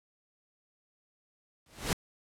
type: noise with exponential growth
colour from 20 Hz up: pink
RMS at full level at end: -26 dBFS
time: 1.66-1.93 s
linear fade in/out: 2 ms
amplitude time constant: 57 ms
effects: low-pass 11000 Hz 12 dB/octave